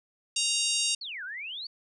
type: harmonic tone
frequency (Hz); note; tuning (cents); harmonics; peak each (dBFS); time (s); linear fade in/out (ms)
932.3; A#5; 0; 3 / 4 / 5 / 6 / 7 / 8 / 9 / 10; -31 / -32 / -33 / -34 / -34 / -35 / -36 / -36; 0.36-0.95; 5
type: exponential two-way sweep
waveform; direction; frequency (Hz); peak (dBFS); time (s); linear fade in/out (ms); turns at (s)
sine; down then up; 4599 to 1412 to 4599; -35; 1.01-1.67; 5; 1.24
effects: none